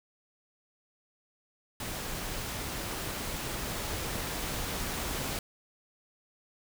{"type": "noise with level ramp", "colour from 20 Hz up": "pink", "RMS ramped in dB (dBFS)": [-37, -34], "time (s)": [1.8, 5.39], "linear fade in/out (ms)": 2, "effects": []}